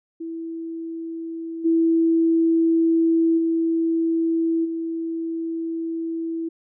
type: tone with level steps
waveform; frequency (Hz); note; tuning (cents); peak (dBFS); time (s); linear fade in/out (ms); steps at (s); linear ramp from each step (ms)
sine; 329; E4; -3; -28 / -15 / -18 / -24; 0.2-6.49; 10; 1.64 / 3.37 / 4.64; 20
effects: none